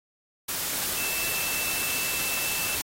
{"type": "tone in noise", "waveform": "sine", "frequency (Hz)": 2654, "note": "E7", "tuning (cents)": 11, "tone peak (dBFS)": -33, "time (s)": [0.97, 2.76], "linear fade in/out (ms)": 10, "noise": "white", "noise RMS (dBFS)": -29, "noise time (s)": [0.48, 2.82], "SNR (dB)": -7, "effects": ["AAC 48 kbps"]}